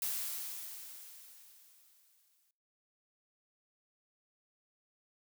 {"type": "noise with exponential decay", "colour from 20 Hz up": "blue", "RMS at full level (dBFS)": -35, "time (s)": [0.02, 2.51], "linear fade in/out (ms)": 2, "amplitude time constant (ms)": 540, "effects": ["noise-tail reverb RT60 0.9 s tail -26 dB re dry"]}